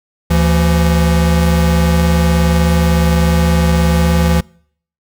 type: tone pair together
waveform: square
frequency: 75.12 / 168.8 Hz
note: D2 / E3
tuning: +40 / +41 cents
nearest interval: octave + major second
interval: 1401 cents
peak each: -13 dBFS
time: 0.3-4.41 s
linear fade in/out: 10 ms
effects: noise-tail reverb RT60 0.6 s tail -26 dB re dry